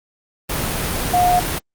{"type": "tone in noise", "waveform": "sine", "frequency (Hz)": 716, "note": "F5", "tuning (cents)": 43, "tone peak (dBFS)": -12, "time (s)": [1.13, 1.4], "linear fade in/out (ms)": 10, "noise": "pink", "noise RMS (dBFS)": -22, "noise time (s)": [0.49, 1.59], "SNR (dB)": 7, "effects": ["Opus 32 kbps"]}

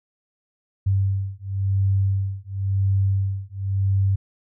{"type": "beating tone pair", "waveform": "sine", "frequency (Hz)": [97, 97.95], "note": ["G2", "G2"], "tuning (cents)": [-18, -1], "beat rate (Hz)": 0.95, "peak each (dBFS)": -22, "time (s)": [0.86, 4.16], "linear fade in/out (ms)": 10, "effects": []}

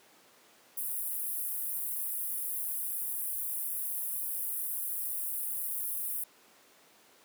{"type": "high-pass noise", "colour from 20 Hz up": "pink", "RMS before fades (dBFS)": -35, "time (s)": [0.77, 6.24], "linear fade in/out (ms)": 5, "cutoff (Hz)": 10000, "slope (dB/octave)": 48, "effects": ["pink hiss -60 dBFS RMS until 7.24 s", "high-pass 300 Hz 12 dB/octave"]}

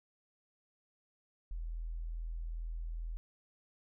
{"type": "tone", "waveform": "sine", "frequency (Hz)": 41.2, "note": "E1", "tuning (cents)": 0, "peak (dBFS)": -37, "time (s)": [1.51, 3.17], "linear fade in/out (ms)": 0, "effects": []}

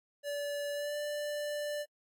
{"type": "tone with pitch glide", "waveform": "square", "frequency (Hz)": [577, 589.5], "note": ["D5", "D5"], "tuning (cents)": [-31, 6], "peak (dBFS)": -35, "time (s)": [0.23, 1.86], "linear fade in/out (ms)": 50, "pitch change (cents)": 37, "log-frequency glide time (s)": [0.72, 0.97], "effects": ["AAC 64 kbps"]}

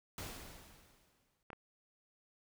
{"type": "noise with exponential decay", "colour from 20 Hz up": "pink", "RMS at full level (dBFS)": -43, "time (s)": [0.18, 1.43], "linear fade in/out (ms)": 1, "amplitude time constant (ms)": 270}
{"type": "clicks", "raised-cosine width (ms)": 0.5, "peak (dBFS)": -32, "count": 2, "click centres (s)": [1.503, 1.531]}
{"effects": []}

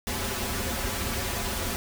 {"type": "noise with comb filter", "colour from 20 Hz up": "pink", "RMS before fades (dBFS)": -30, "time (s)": [0.07, 1.76], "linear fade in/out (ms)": 0, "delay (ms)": 6.5, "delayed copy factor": -0.95, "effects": []}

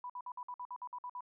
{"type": "tone bursts", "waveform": "sine", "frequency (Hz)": 987.8, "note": "B5", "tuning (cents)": 0, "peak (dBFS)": -40, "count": 11, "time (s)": [0.04, 1.207], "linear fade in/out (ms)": 2, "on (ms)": 57, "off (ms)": 54, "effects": []}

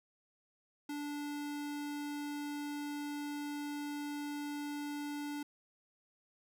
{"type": "tone", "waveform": "square", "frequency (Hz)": 291.5, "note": "D4", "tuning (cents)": -13, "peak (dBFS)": -39, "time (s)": [0.89, 5.43], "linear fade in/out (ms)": 5, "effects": []}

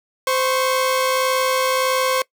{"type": "tone pair together", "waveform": "sawtooth", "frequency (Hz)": [517.7, 1097], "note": ["C5", "C#6"], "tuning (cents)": [-18, -18], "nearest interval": "octave + minor second", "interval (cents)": 1300, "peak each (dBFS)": [-15, -18], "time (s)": [0.27, 2.22], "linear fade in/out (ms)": 2, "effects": ["noise-tail reverb RT60 0.1 s tail -22 dB re dry"]}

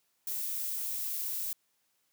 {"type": "noise", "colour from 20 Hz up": "violet", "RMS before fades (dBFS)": -35, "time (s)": [0.27, 1.53], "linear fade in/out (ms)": 2, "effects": ["white hiss -75 dBFS RMS until 2.12 s", "high-pass 100 Hz 12 dB/octave"]}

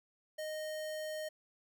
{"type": "tone", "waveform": "square", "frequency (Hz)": 619, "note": "D#5", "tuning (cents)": -9, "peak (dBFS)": -39, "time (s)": [0.38, 1.29], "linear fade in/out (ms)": 10, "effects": []}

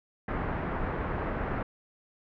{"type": "low-pass noise", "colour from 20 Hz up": "pink", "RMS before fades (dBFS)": -32, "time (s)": [0.28, 1.63], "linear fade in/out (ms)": 5, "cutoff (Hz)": 1800, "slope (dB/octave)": 24, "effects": []}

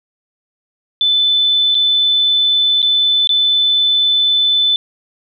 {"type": "tone with dropouts", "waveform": "sine", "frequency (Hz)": 3512, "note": "A7", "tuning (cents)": -4, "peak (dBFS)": -10, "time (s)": [1.01, 4.76], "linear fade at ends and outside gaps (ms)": 1, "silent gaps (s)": [[1.746, 1.751], [2.819, 2.827], [3.273, 3.292]], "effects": []}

